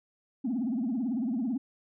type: tone with vibrato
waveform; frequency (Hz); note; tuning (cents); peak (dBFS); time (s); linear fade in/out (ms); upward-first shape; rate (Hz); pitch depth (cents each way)
sine; 243.5; B3; -24; -26; 0.44-1.58; 10; triangle; 18; 260
effects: tanh soft clip ceiling -24 dBFS